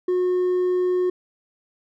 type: tone with hard clipping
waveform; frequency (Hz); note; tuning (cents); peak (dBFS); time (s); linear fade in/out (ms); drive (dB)
sine; 363; F#4; -33; -19; 0.08-1.1; 5; 2
effects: none